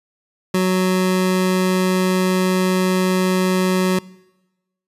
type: tone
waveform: 25% pulse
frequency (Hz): 185.2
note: F#3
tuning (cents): +2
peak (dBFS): -11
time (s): 0.54-3.99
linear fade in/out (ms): 5
effects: noise-tail reverb RT60 1.0 s tail -22 dB re dry + resampled to 32000 Hz